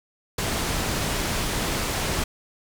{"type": "low-pass noise", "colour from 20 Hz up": "pink", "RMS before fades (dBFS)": -26, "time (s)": [0.38, 2.24], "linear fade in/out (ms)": 5, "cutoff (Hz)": 11000, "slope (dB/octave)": 12, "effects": []}